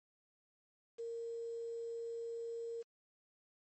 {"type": "tone with quantisation", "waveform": "sine", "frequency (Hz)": 463.1, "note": "A#4", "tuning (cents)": -11, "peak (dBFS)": -40, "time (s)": [0.98, 2.83], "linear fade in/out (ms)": 20, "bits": 10, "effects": ["MP3 32 kbps"]}